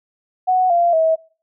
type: tone with pitch steps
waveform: sine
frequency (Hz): 740 / 690.4 / 644.2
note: F#5 / F5 / E5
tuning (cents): 0 / -20 / -40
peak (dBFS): -12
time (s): 0.47-1.16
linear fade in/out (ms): 20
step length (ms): 230
effects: noise-tail reverb RT60 0.4 s tail -23 dB re dry